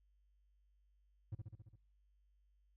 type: tone with echo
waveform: triangle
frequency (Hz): 106.8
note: G#2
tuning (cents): +49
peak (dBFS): -38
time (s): 1.32-1.35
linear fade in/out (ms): 5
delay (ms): 68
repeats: 6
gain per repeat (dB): -3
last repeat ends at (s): 1.758
effects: noise-tail reverb RT60 0.5 s tail -26 dB re dry + added 50 Hz sine -70 dBFS peak until 2.76 s